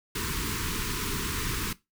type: band-stop noise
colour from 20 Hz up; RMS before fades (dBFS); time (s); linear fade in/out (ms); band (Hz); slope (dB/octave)
pink; -31; 0.15-1.73; 5; 460 to 920; 96
effects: noise-tail reverb RT60 0.2 s tail -18 dB re dry